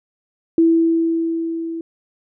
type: tone with level ramp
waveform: sine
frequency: 329.8 Hz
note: E4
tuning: 1 cent sharp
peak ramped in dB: -9 to -24 dBFS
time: 0.58-1.81 s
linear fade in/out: 2 ms
effects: none